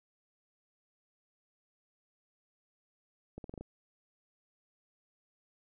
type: accelerating click train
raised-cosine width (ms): 2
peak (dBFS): -30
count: 6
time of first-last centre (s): 3.38-3.61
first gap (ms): 62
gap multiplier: 0.85
effects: none